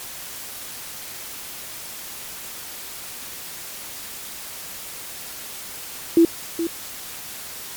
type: tone with echo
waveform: sine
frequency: 333.9 Hz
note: E4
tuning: 22 cents sharp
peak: -9 dBFS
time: 6.17-6.25 s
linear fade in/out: 2 ms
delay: 420 ms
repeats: 1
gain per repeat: -11 dB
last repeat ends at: 6.67 s
effects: white hiss -35 dBFS RMS until 7.76 s + MP3 96 kbps